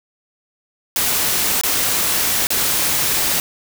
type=noise with dropouts; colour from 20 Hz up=white; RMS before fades=-18 dBFS; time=0.96-3.4 s; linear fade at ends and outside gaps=1 ms; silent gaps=1.612-1.635 / 2.47-2.504 s; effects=none